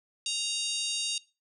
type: harmonic tone with a mistuned harmonic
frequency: 932.3 Hz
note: A#5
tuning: in tune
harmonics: 3 / 4 / 5 / 6 / 7 / 8 / 9 / 10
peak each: -35 / -33 / -36 / -42 / -38 / -44 / -44 / -40 dBFS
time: 0.26-1.18 s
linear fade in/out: 2 ms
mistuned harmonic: 8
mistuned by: -23 cents
effects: noise-tail reverb RT60 0.3 s tail -21 dB re dry